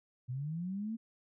sine linear sweep, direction up, 120 to 230.6 Hz, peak -35 dBFS, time 0.28-0.97 s, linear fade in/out 20 ms, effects none

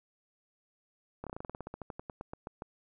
slowing click train, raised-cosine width 1 ms, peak -26 dBFS, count 20, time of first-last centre 1.24-2.621 s, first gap 27 ms, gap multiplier 1.1, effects none

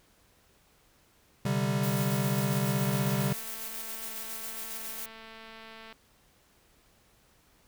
square chord, C suspended second, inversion none, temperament equal, 130.81 / 146.83 / 196 Hz, C3 / D3 / G3, 0 / 0 / 0 cents, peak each -31 / -33 / -31 dBFS, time 1.45-3.33 s, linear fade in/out 5 ms
blue noise with tremolo, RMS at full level -38 dBFS, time 1.83-5.06 s, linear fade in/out 5 ms, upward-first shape square, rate 7.3 Hz, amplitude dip 25%
click train, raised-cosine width 0.3 ms, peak -32 dBFS, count 687, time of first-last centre 2.85-5.926 s, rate 223 Hz
effects pink hiss -64 dBFS RMS until 7.67 s

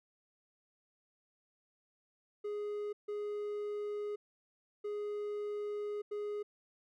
triangle tone bursts at uneven times, 415.3 Hz, G#4, in tune, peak -34 dBFS, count 4, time 2.44-2.93 / 3.08-4.16 / 4.84-6.02 / 6.11-6.43 s, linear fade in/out 10 ms, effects none

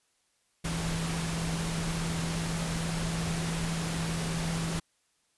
sine tone in noise, 165.1 Hz, E3, 3 cents sharp, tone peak -31 dBFS, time 0.64-4.8 s, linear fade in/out 10 ms, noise pink, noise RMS -35 dBFS, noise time 0.64-4.8 s, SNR +1 dB, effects white hiss -72 dBFS RMS until 5.37 s + resampled to 24000 Hz

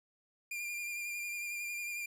45% pulse tone with vibrato, 2400 Hz, D7, 37 cents sharp, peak -37 dBFS, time 0.51-2.06 s, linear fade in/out 5 ms, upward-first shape sine, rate 11 Hz, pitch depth 24 cents each way, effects none

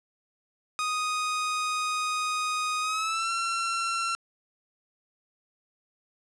sawtooth tone with pitch glide, 1244.5 to 1357.1 Hz, D#6 to E6, 0 to +50 cents, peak -23 dBFS, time 0.79-4.15 s, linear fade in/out 0 ms, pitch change +150 cents, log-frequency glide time 2.81-3.3 s, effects resampled to 22050 Hz + 9-bit

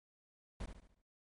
brown noise with echo, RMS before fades -42 dBFS, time 0.6-0.66 s, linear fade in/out 5 ms, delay 72 ms, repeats 5, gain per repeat -7 dB, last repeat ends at 1.02 s, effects MP3 48 kbps

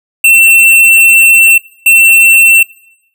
square tone pair in turn, 2698 / 2698 Hz, E7 / E7, +40 / +40 cents, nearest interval unison, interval 0 cents, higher neither, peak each -3 dBFS, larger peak neither, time 0.24-1.58 / 1.86-2.63 s, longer first, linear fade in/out 5 ms, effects noise-tail reverb RT60 0.8 s tail -21 dB re dry

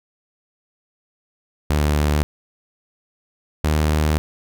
sawtooth tone pair in turn, 74.4 / 76.58 Hz, D2 / D#2, +23 / -27 cents, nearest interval unison, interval 50 cents, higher second, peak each -12 dBFS, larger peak neither, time 1.7-2.23 / 3.64-4.18 s, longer second, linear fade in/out 0 ms, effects none

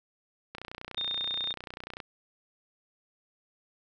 click train, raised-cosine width 0.3 ms, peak -23 dBFS, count 45, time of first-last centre 0.55-2.002 s, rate 30.3 Hz
sine tone, 3653 Hz, A#7, 36 cents flat, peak -30 dBFS, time 0.97-1.53 s, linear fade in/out 5 ms
effects none

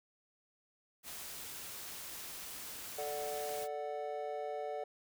white noise, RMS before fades -46 dBFS, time 1.03-3.68 s, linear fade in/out 50 ms
triangle chord, D major, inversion second, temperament equal, 440 / 587.3 / 740 Hz, A4 / D5 / F#5, 0 / 0 / 0 cents, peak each -40 dBFS, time 2.98-4.84 s, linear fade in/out 5 ms
effects none

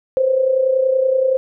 sine tone with amplitude modulation, 523.3 Hz, C5, in tune, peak -10 dBFS, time 0.17-1.37 s, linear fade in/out 0 ms, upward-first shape sine, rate 30.6 Hz, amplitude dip 60%, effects none

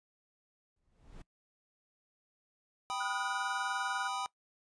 brown noise with exponential growth, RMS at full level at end -45 dBFS, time 0.76-1.22 s, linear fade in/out 5 ms, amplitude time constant 100 ms
square chord, G augmented, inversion none, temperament equal, 784 / 987.8 / 1244.5 Hz, G5 / B5 / D#6, 0 / 0 / 0 cents, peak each -40 dBFS, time 2.9-4.26 s, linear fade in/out 0 ms
sine tone with tremolo, 1445 Hz, F#6, 41 cents flat, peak -33 dBFS, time 3-4.08 s, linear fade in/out 10 ms, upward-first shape sine, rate 20 Hz, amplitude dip 85%
effects noise-tail reverb RT60 0.1 s tail -21 dB re dry + resampled to 22050 Hz

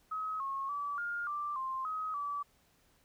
sine tone with pitch steps, 1274 / 1089 / 1151 / 1413 / 1177 / 1052 / 1266 / 1152 Hz, D#6 / C#6 / D6 / F6 / D6 / C6 / D#6 / D6, +41 / -31 / -35 / +20 / +3 / +9 / +30 / -34 cents, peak -34 dBFS, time 0.11-2.43 s, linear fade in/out 10 ms, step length 290 ms, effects pink hiss -69 dBFS RMS until 3.04 s

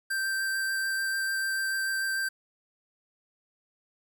square tone with vibrato, 1568 Hz, G6, in tune, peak -28 dBFS, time 0.1-2.29 s, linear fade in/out 10 ms, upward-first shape sine, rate 6.8 Hz, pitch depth 10 cents each way, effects 10-bit

